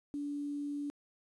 sine tone with quantisation, 288.5 Hz, D4, 31 cents flat, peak -35 dBFS, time 0.14-0.9 s, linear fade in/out 0 ms, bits 10, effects resampled to 24000 Hz

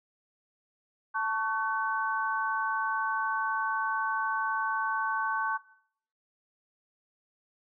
sine tone cluster, 886 / 1118 / 1519 Hz, A5 / C#6 / F#6, +12 / +14 / +45 cents, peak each -33 / -31 / -31 dBFS, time 1.14-5.58 s, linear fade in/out 20 ms, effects noise-tail reverb RT60 0.6 s tail -17 dB re dry

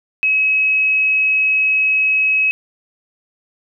sine tone, 2560 Hz, D#7, 49 cents sharp, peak -12 dBFS, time 0.23-2.51 s, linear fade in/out 0 ms, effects none

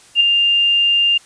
sine tone with ADSR envelope, 2800 Hz, F7, 4 cents sharp, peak -6 dBFS, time 0.15-1.18 s, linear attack 55 ms, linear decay 4 ms, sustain -5 dB, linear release 9 ms, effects white hiss -46 dBFS RMS until 1.25 s + resampled to 22050 Hz

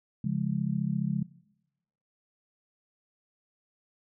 sine chord, Db major, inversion none, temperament just, 138.59 / 173.24 / 207.9 Hz, Db3 / F3 / Ab3, 0 / -14 / +2 cents, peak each -31 dBFS, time 0.24-1.23 s, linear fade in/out 5 ms, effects noise-tail reverb RT60 0.9 s tail -21 dB re dry

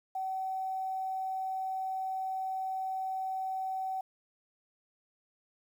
sine tone with quantisation, 760 Hz, F#5, 46 cents sharp, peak -32 dBFS, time 0.15-4.01 s, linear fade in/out 5 ms, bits 10, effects none

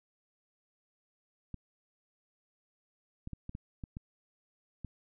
clicks, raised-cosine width 5 ms, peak -28 dBFS, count 8, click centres 1.543 / 3.274 / 3.333 / 3.494 / 3.551 / 3.838 / 3.969 / 4.847 s, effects none

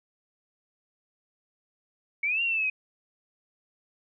sine linear two-way sweep, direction up then down, 2217 to 2794 to 2497 Hz, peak -24 dBFS, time 2.23-2.7 s, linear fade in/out 5 ms, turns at 2.42 s, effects none

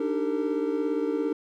triangle chord, Eb major seventh, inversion third, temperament equal with one note detuned, 293.7 / 311.1 / 392 / 454.2 Hz, D4 / Eb4 / G4 / Bb4, 0 / 0 / 0 / -45 cents, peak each -27 / -30 / -30 / -27 dBFS, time 0-1.33 s, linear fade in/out 5 ms, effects none

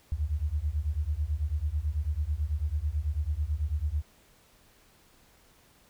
sine beating tone pair, 70.6 / 79.7 Hz, C#2 / D#2, +32 / +42 cents, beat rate 9.1 Hz, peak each -30 dBFS, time 0.12-4.02 s, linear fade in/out 0 ms, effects pink hiss -61 dBFS RMS until 5.89 s

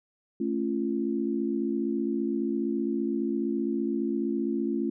sine chord, A augmented, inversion none, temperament just, 220 / 275 / 343.8 Hz, A3 / C#4 / E#4, 0 / -14 / -27 cents, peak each -30 dBFS, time 0.4-4.9 s, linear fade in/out 5 ms, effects none

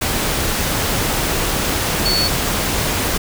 sine tone in noise, 4435 Hz, C#8, in tune, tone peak -16 dBFS, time 2.05-2.28 s, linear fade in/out 10 ms, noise pink, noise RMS -19 dBFS, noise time 0.01-3.18 s, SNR 0 dB, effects none

